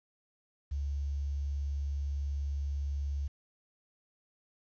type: tone with quantisation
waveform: sine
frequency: 70.7 Hz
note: C#2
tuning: 35 cents sharp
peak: -31 dBFS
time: 0.71-3.28 s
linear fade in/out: 10 ms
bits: 10
effects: resampled to 16000 Hz